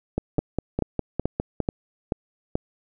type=two click trains; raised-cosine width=2 ms; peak=-10 / -9 dBFS; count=8 / 6; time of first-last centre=0.18-1.603 / 0.39-2.555 s; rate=4.92 / 2.31 Hz; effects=none